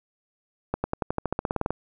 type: accelerating click train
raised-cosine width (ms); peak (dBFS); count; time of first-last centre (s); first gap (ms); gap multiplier
1; -11; 15; 0.74-1.706; 100; 0.94
effects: none